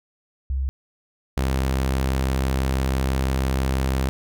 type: tone pair in turn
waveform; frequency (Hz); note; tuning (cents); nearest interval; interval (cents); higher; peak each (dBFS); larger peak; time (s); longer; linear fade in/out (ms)
sine / sawtooth; 66.6 / 66.06; C2 / C2; +31 / +17; unison; 14; first; -21 / -16; second; 0.5-0.69 / 1.37-4.09; second; 0
effects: none